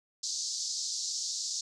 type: band-pass noise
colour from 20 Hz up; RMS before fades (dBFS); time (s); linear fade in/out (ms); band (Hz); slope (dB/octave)
white; -35; 0.23-1.61; 5; 4200 to 7000; 48
effects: none